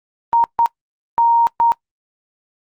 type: tone bursts at uneven times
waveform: sine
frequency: 932.3 Hz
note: A#5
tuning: in tune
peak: -10 dBFS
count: 4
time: 0.33-0.44 / 0.59-0.66 / 1.18-1.47 / 1.6-1.72 s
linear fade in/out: 0 ms
effects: noise-tail reverb RT60 0.1 s tail -23 dB re dry + Opus 24 kbps